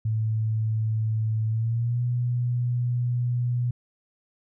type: tone with pitch glide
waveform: sine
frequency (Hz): 110 to 122.05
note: A2 to B2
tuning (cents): 0 to -20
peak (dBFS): -22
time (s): 0.05-3.71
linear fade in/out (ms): 5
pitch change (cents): +180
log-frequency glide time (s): 1.48-2.02
effects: none